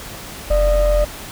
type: ring-modulated tone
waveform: triangle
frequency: 319.5 Hz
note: D#4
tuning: 46 cents sharp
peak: -7 dBFS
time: 0.5-1.05 s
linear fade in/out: 10 ms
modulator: 275 Hz
effects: pink hiss -33 dBFS RMS until 1.31 s